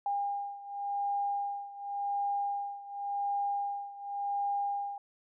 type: beating tone pair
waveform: sine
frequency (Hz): 806 / 806.9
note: G5 / G5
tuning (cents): +48 / +50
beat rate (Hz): 0.9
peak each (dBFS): -33 / -36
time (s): 0.06-4.98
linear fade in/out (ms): 2
effects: none